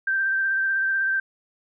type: tone with vibrato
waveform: sine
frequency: 1568 Hz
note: G6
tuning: in tune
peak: -20 dBFS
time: 0.07-1.2 s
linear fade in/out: 5 ms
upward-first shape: sine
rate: 16 Hz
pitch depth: 20 cents each way
effects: none